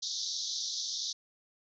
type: band-pass noise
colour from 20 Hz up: white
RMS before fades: -36 dBFS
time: 0.02-1.13 s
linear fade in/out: 10 ms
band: 3500 to 6300 Hz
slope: 96 dB/octave
effects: none